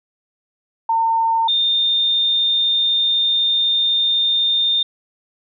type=tone pair in turn; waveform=sine; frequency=907 / 3628 Hz; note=A#5 / A#7; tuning=-48 / -48 cents; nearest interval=2 octaves; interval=2400 cents; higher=second; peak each=-14 dBFS; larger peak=neither; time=0.89-1.48 / 1.48-4.83 s; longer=second; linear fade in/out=5 ms; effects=none